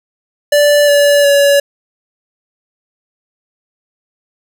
square tone with pitch steps, 584 / 575.3 / 566.7 Hz, D5 / D5 / C#5, -10 / -36 / +38 cents, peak -7 dBFS, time 0.52-1.6 s, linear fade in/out 5 ms, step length 360 ms, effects none

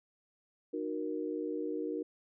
sine tone cluster, 306.5 / 366.8 / 468.4 Hz, D#4 / F#4 / A#4, -26 / -15 / +8 cents, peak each -37 / -39 / -38 dBFS, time 0.73-2.03 s, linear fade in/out 10 ms, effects none

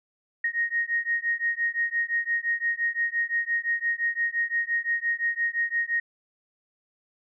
sine beating tone pair, 1864.7 / 1870.5 Hz, A#6 / A#6, 0 / +5 cents, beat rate 5.8 Hz, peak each -27 dBFS, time 0.44-6 s, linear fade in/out 5 ms, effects none

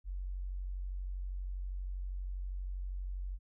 sine tone, 46.25 Hz, F#1, in tune, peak -36 dBFS, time 0.04-3.39 s, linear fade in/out 50 ms, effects none

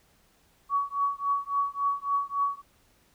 sine tone with tremolo, 1127 Hz, C#6, 28 cents sharp, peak -21 dBFS, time 0.69-2.62 s, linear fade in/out 50 ms, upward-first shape triangle, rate 3.6 Hz, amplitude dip 100%, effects pink hiss -64 dBFS RMS until 3.14 s

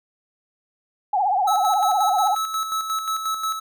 sine tone with vibrato, 784 Hz, G5, in tune, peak -17 dBFS, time 1.13-2.35 s, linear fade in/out 5 ms, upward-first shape triangle, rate 16 Hz, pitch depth 170 cents each way
square tone with tremolo, 1300 Hz, E6, 24 cents flat, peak -22 dBFS, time 1.47-3.6 s, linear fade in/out 10 ms, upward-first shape square, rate 5.6 Hz, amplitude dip 50%
effects none

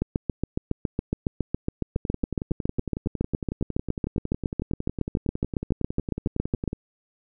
two click trains, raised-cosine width 3 ms, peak -16 / -11 dBFS, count 53 / 49, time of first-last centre 1.96-6.731 / 0.02-6.677 s, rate 10.9 / 7.21 Hz, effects none

